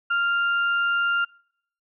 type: tone pair together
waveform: sine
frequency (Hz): 1394.1 / 2794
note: F6 / F7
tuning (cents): -3 / 0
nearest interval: octave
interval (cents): 1203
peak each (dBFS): -20 / -31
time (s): 0.1-1.25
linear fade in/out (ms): 10
effects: noise-tail reverb RT60 0.7 s tail -26 dB re dry